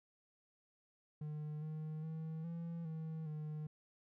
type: tone with pitch steps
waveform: triangle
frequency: 151.4 / 155.5 / 159.6 / 168 / 159.5 / 152.8 Hz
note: D#3 / D#3 / D#3 / E3 / D#3 / D#3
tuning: -47 / -1 / +44 / +33 / +43 / -31 cents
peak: -39 dBFS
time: 1.21-3.67 s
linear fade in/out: 5 ms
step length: 410 ms
effects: none